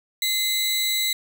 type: tone pair together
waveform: sawtooth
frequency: 2063 / 3919 Hz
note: C7 / B7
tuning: -25 / -14 cents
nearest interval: major seventh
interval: 1111 cents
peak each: -24 / -19 dBFS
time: 0.22-1.13 s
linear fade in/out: 2 ms
effects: none